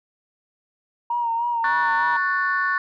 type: tone with vibrato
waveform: sine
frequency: 937 Hz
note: A#5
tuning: 9 cents sharp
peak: -20 dBFS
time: 1.1-2.17 s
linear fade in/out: 5 ms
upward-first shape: sine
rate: 3.3 Hz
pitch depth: 42 cents each way
type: chord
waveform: sine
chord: F# minor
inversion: second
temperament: just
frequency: 1110 / 1480 / 1776 Hz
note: C#6 / F#6 / A6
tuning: +2 / 0 / +16 cents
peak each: -23 dBFS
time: 1.64-2.78 s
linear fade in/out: 2 ms
effects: tanh soft clip ceiling -12 dBFS

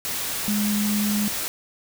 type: tone in noise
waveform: sine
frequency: 207.7 Hz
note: G#3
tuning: in tune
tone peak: -21 dBFS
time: 0.48-1.28 s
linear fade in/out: 0 ms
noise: white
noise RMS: -28 dBFS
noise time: 0.05-1.48 s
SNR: +4 dB
effects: none

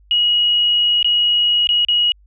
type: tone with dropouts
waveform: sine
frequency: 2900 Hz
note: F#7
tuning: 35 cents flat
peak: -12 dBFS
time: 0.11-2.12 s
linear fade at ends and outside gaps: 1 ms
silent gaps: 1.028-1.045 / 1.671-1.69 / 1.849-1.885 s
effects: added 50 Hz sine -47 dBFS peak until 2.26 s

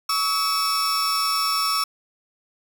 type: tone cluster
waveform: 40% pulse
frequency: 1132 / 1294 / 5410 Hz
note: C#6 / E6 / E8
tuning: +36 / -32 / +44 cents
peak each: -25 / -24 / -23 dBFS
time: 0.09-1.84 s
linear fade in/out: 5 ms
effects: 8-bit

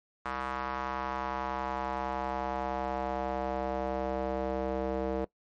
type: tone with band-pass filter sweep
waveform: square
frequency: 65.41 Hz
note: C2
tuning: in tune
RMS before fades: -33 dBFS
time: 0.25-5.25 s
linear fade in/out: 5 ms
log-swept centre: 1200 to 490 Hz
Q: 2.2
effects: noise-tail reverb RT60 0.1 s tail -20 dB re dry + MP3 48 kbps

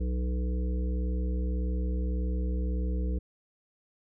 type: harmonic tone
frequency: 61.74 Hz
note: B1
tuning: in tune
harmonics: 1 / 3 / 5 / 7 / 8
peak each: -27 / -37 / -41 / -44 / -45 dBFS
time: 0-3.19 s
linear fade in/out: 10 ms
effects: none

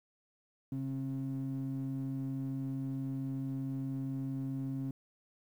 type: ring-modulated tone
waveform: triangle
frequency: 201.8 Hz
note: G#3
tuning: 49 cents flat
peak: -28 dBFS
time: 0.72-4.91 s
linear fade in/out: 2 ms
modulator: 66.5 Hz
effects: tanh soft clip ceiling -29 dBFS + 11-bit

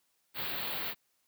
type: band-stop noise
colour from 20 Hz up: white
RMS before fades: -36 dBFS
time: 0.34-0.95 s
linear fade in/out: 50 ms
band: 4500 to 14000 Hz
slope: 96 dB/octave
effects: white hiss -75 dBFS RMS until 1.27 s + high-pass 80 Hz 12 dB/octave

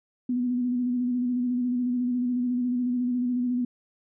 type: tone with vibrato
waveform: sine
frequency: 246.9 Hz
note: B3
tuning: in tune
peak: -23 dBFS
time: 0.29-3.65 s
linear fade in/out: 5 ms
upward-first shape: square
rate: 14 Hz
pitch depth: 27 cents each way
effects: none

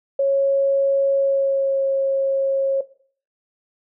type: tone with pitch glide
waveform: sine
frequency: 550 to 543.1 Hz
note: C#5 to C#5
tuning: -14 to -36 cents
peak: -15 dBFS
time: 0.19-2.81 s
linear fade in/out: 5 ms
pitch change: -22 cents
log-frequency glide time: 1.14-1.85 s
effects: noise-tail reverb RT60 0.5 s tail -18 dB re dry

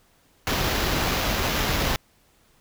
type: noise with sample-and-hold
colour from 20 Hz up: pink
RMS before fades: -24 dBFS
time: 0.47-1.96 s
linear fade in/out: 0 ms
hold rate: 8820 Hz
effects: pink hiss -61 dBFS RMS until 2.6 s

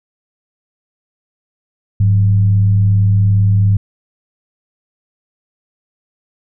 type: tone with frequency modulation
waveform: sine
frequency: 101.9 Hz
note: G#2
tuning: 32 cents flat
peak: -8 dBFS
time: 2-3.77 s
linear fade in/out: 5 ms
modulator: 77.4 Hz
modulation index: 0.34
effects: none

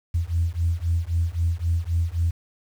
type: beating tone pair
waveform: sine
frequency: 82.5 / 86.3 Hz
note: E2 / F2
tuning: +2 / -20 cents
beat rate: 3.8 Hz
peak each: -23 dBFS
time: 0.14-2.31 s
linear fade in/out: 10 ms
effects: tanh soft clip ceiling -13 dBFS + 8-bit

